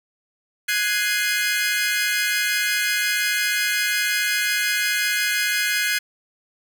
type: chord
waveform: sawtooth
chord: Ab dominant seventh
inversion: third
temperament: equal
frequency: 1480 / 1661.2 / 2093 / 2489 Hz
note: Gb6 / Ab6 / C7 / Eb7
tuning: 0 / 0 / 0 / 0 cents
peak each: -23 / -20 / -22 / -24 dBFS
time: 0.68-5.99 s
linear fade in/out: 10 ms
effects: none